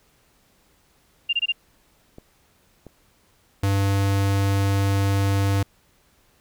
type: tone bursts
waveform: sine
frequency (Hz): 2794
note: F7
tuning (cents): 0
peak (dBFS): -18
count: 4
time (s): 1.29-1.523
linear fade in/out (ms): 10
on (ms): 41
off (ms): 23
type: clicks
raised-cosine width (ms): 2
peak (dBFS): -27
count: 2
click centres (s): 2.184 / 2.867
type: tone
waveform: square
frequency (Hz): 98.7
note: G2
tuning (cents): +12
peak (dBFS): -19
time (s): 3.63-5.63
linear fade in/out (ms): 5
effects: pink hiss -61 dBFS RMS until 6.4 s